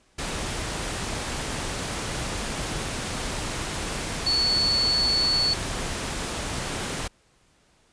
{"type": "tone in noise", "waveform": "sine", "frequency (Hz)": 4435, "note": "C#8", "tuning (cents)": 0, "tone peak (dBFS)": -20, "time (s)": [4.26, 5.54], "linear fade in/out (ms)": 10, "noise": "pink", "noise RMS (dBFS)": -30, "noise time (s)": [0.18, 7.08], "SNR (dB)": 7, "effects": ["pink hiss -62 dBFS RMS until 7.92 s", "resampled to 22050 Hz"]}